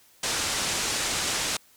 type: low-pass noise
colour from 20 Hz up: white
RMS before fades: -28 dBFS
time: 0.23-1.57 s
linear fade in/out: 5 ms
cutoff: 8300 Hz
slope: 24 dB/octave
effects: white hiss -58 dBFS RMS until 1.76 s